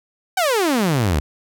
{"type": "exponential sweep", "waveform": "sawtooth", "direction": "down", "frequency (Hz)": [784, 67.5], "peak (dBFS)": -12, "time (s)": [0.37, 1.2], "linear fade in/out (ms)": 5, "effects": []}